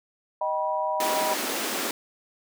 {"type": "chord", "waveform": "sine", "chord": "Eb augmented", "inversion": "none", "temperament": "just", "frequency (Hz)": [622.3, 777.8, 972.3], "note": ["Eb5", "G5", "B5"], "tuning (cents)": [0, -14, -27], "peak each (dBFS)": [-28, -31, -27], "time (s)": [0.41, 1.34], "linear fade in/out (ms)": 5}
{"type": "high-pass noise", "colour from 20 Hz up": "pink", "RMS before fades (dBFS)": -29, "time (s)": [1, 1.91], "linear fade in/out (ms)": 2, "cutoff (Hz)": 220, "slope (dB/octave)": 48}
{"effects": []}